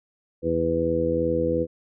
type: harmonic tone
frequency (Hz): 82.7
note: E2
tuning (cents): +6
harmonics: 1 / 2 / 3 / 4 / 5 / 6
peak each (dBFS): -32 / -31 / -31 / -27 / -32 / -23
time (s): 0.42-1.67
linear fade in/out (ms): 50
effects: none